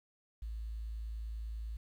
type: tone with quantisation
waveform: sine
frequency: 55 Hz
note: A1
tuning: in tune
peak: -38 dBFS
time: 0.42-1.77 s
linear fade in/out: 5 ms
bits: 11
effects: none